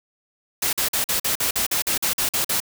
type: noise bursts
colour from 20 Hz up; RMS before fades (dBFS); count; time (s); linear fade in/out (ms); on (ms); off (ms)
white; -22; 13; 0.62-2.602; 5; 110; 46
effects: none